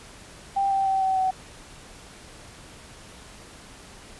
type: tone with pitch steps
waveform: sine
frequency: 788 / 779.4 / 770.9 / 762.5 / 754.2 Hz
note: G5 / G5 / G5 / G5 / F#5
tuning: +9 / -10 / -29 / -48 / +33 cents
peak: -20 dBFS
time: 0.56-1.31 s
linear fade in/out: 10 ms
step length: 150 ms
effects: pink hiss -46 dBFS RMS until 4.19 s + resampled to 24000 Hz